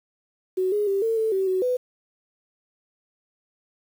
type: tone with pitch steps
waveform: sine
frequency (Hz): 372.8 / 415.7 / 393.3 / 451.6 / 442 / 383.5 / 373.6 / 500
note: F#4 / G#4 / G4 / A4 / A4 / G4 / F#4 / B4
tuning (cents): +13 / +2 / +6 / +45 / +8 / -38 / +17 / +21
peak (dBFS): -20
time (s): 0.57-1.77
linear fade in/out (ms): 10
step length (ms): 150
effects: 8-bit